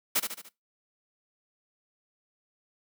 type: noise with echo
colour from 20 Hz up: white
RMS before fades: -25 dBFS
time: 0.15-0.2 s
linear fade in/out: 10 ms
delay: 73 ms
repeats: 4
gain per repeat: -6 dB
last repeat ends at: 0.492 s
effects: noise-tail reverb RT60 0.2 s tail -20 dB re dry + high-pass 200 Hz 12 dB/octave